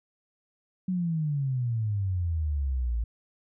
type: exponential sweep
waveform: sine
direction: down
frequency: 188.3 to 55 Hz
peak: -25 dBFS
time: 0.88-3.04 s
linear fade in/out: 5 ms
effects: none